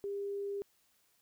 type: tone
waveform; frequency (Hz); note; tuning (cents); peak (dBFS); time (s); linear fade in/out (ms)
sine; 401; G4; +39; -35; 0.04-0.62; 0
effects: white hiss -72 dBFS RMS until 1.21 s